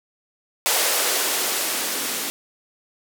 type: noise with band-pass filter sweep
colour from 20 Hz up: violet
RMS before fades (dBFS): -23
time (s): 0.66-2.3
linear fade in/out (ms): 0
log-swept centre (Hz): 550 to 230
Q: 1.7
effects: none